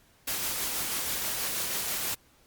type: noise with tremolo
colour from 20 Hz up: white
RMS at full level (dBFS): -30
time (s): 0.27-2.15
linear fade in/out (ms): 10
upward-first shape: triangle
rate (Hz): 6.2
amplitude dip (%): 30
effects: pink hiss -62 dBFS RMS until 2.46 s + Opus 48 kbps